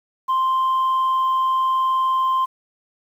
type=tone; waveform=sine; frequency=1046.5 Hz; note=C6; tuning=in tune; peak=-14 dBFS; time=0.28-2.46 s; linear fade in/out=20 ms; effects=tanh soft clip ceiling -15 dBFS + 8-bit